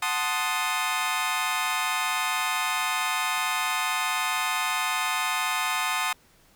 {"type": "chord", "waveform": "20% pulse", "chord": "F# diminished seventh", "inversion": "none", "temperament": "equal", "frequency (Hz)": [740, 880, 1046.5, 1244.5], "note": ["F#5", "A5", "C6", "Eb6"], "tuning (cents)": [0, 0, 0, 0], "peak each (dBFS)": [-28, -26, -25, -24], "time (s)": [0.02, 6.13], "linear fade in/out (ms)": 5, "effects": ["pink hiss -59 dBFS RMS until 6.55 s"]}